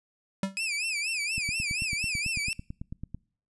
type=tone with exponential decay; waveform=square; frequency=193.8 Hz; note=G3; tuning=20 cents flat; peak=-23 dBFS; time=0.43-0.57 s; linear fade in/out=2 ms; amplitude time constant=30 ms
type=tone with vibrato; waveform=sawtooth; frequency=2486 Hz; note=D#7; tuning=2 cents flat; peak=-25 dBFS; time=0.57-2.53 s; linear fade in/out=0 ms; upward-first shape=sine; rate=4.2 Hz; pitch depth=150 cents each way
type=click train; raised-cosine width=5 ms; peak=-24 dBFS; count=17; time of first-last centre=1.38-3.146 s; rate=9.06 Hz
effects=noise-tail reverb RT60 0.5 s tail -26 dB re dry + resampled to 24000 Hz